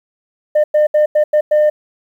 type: tone bursts at uneven times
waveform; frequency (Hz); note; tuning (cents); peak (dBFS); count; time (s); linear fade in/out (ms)
sine; 604; D5; +48; -6; 6; 0.55-0.64 / 0.74-0.87 / 0.94-1.06 / 1.15-1.24 / 1.33-1.41 / 1.51-1.7; 10
effects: tanh soft clip ceiling -7 dBFS + 8-bit